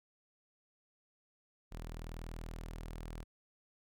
sawtooth tone, 40.49 Hz, E1, 30 cents flat, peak -39 dBFS, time 1.71-3.24 s, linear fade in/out 20 ms, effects none

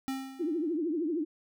square tone with exponential decay, 266.6 Hz, C4, 33 cents sharp, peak -30 dBFS, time 0.08-0.77 s, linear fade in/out 0 ms, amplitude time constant 150 ms
sine tone with vibrato, 322.2 Hz, E4, 39 cents flat, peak -28 dBFS, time 0.39-1.25 s, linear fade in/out 20 ms, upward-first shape triangle, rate 13 Hz, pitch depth 210 cents each way
effects none

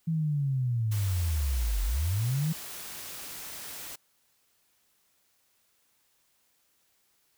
sine linear two-way sweep, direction down then up, 165.5 to 44.4 to 165.5 Hz, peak -25 dBFS, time 0.07-2.53 s, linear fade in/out 10 ms, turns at 1.83 s
white noise, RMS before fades -41 dBFS, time 0.91-3.96 s, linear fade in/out 10 ms
effects white hiss -70 dBFS RMS until 7.37 s

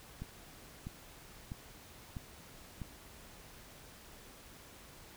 click train, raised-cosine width 5 ms, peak -29 dBFS, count 5, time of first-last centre 0.22-2.817 s, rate 1.54 Hz, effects pink hiss -55 dBFS RMS until 5.16 s

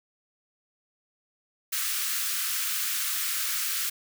white high-pass noise, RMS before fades -29 dBFS, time 1.72-3.9 s, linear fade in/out 10 ms, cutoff 1200 Hz, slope 48 dB/octave, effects none

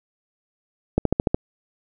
click train, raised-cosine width 2 ms, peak -4 dBFS, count 6, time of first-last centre 0.98-1.345 s, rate 13.7 Hz, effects none

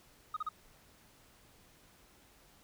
sine tone bursts, 1252 Hz, D#6, 10 cents sharp, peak -31 dBFS, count 3, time 0.34-0.49 s, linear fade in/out 5 ms, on 26 ms, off 36 ms, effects tanh soft clip ceiling -32 dBFS + pink hiss -63 dBFS RMS until 2.63 s

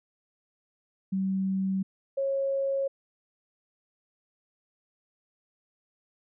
sine tone pair in turn, 191.4 / 546.4 Hz, G3 / C#5, -41 / -25 cents, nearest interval octave + tritone, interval 1816 cents, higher second, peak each -25 dBFS, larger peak neither, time 1.12-1.83 / 2.17-2.88 s, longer neither, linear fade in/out 10 ms, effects none

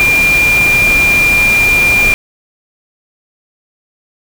sine tone in noise, 2396 Hz, D7, 34 cents sharp, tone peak -7 dBFS, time 0-2.14 s, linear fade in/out 0 ms, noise pink, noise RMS -18 dBFS, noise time 0-2.14 s, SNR +8 dB, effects none

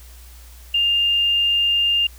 sine tone with frequency modulation, 2806 Hz, F7, 8 cents sharp, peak -15 dBFS, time 0.74-2.07 s, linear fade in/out 5 ms, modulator 30 Hz, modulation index 0.28, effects added 60 Hz sine -40 dBFS peak until 2.18 s + white hiss -48 dBFS RMS until 2.18 s

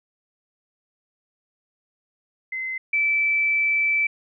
sine tone pair in turn, 2058 / 2319 Hz, C7 / D7, -29 / -22 cents, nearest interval major second, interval 207 cents, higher second, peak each -26 / -18 dBFS, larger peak second, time 2.52-2.78 / 2.93-4.07 s, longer second, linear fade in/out 5 ms, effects none

